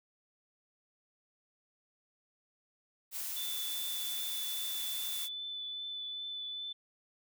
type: noise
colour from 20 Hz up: blue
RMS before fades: -39 dBFS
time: 3.11-5.29 s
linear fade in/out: 50 ms
type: tone with vibrato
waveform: sine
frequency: 3500 Hz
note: A7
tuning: 10 cents flat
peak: -38 dBFS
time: 3.36-6.73 s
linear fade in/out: 10 ms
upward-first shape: triangle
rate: 2.5 Hz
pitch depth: 14 cents each way
effects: none